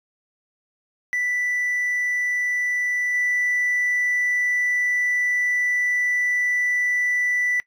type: tone with level steps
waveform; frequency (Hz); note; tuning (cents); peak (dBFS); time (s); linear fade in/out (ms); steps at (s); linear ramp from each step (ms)
triangle; 1975.5; B6; 0; -19 / -17; 1.13-7.6; 0; 3.14; 2
effects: noise-tail reverb RT60 0.1 s tail -21 dB re dry + tanh soft clip ceiling -13 dBFS